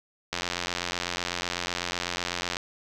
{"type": "click train", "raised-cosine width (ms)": 0.2, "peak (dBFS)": -11, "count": 198, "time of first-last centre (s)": [0.33, 2.569], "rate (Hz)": 88, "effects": []}